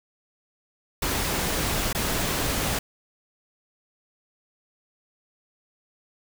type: noise with dropouts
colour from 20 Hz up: pink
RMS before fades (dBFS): -26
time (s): 1.02-2.79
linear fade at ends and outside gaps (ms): 5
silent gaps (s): 1.929-1.948
effects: none